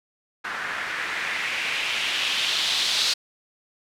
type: noise with low-pass filter sweep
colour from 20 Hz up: blue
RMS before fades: -26 dBFS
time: 0.44-3.14 s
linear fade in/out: 10 ms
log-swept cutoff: 1500 to 4200 Hz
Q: 2.5
effects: none